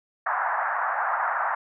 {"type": "band-pass noise", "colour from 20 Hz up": "pink", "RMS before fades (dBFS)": -26, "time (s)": [0.26, 1.55], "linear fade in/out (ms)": 5, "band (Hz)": [710, 1700], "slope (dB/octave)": 48, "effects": []}